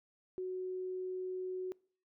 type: tone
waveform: sine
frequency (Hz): 370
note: F#4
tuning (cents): 0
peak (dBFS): -36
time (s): 0.38-1.72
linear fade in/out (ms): 0
effects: noise-tail reverb RT60 0.5 s tail -25 dB re dry